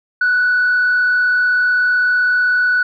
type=tone with frequency modulation; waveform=sine; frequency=1480 Hz; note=F#6; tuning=in tune; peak=-10 dBFS; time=0.21-2.83 s; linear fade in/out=5 ms; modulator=35.8 Hz; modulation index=0.47; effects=tanh soft clip ceiling -9 dBFS